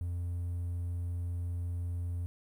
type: tone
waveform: triangle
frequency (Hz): 87.31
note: F2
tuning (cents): 0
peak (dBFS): -30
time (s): 0.01-2.26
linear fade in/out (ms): 0
effects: tanh soft clip ceiling -26 dBFS + 11-bit